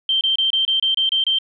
sine tone bursts, 3136 Hz, G7, in tune, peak -15 dBFS, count 9, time 0.09-1.386 s, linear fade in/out 2 ms, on 120 ms, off 27 ms, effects none

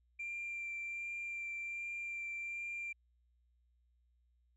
sine tone with vibrato, 2369 Hz, D7, 14 cents sharp, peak -38 dBFS, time 0.19-2.93 s, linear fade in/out 10 ms, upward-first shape sine, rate 1.3 Hz, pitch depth 11 cents each way, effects tanh soft clip ceiling -36 dBFS + added 60 Hz sine -70 dBFS peak until 4.56 s

